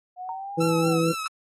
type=exponential two-way sweep; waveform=sine; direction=up then down; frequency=721 to 861 to 721 Hz; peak=-32 dBFS; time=0.16-1 s; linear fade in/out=50 ms; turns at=0.76 s
type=tone with exponential decay; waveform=sine; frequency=921 Hz; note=A#5; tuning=21 cents flat; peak=-28 dBFS; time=0.29-0.52 s; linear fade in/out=1 ms; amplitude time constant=49 ms
type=harmonic tone; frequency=164.81 Hz; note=E3; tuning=in tune; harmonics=1 / 2 / 3; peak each=-24 / -24 / -24 dBFS; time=0.57-1.13 s; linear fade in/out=20 ms
type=tone with vibrato; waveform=sawtooth; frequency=1318.5 Hz; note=E6; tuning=in tune; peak=-25 dBFS; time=0.6-1.28 s; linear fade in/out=10 ms; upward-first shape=triangle; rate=4.4 Hz; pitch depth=61 cents each way
effects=AAC 32 kbps